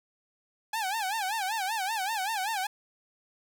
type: tone with vibrato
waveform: sawtooth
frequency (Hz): 823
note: G#5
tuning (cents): -16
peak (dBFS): -25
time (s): 0.73-2.67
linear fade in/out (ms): 5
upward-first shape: sine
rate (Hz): 5.2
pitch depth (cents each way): 180
effects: none